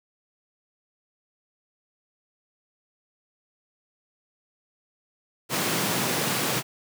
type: high-pass noise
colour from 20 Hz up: pink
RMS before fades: -26 dBFS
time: 5.49-6.63 s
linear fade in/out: 50 ms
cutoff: 120 Hz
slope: 48 dB/octave
effects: none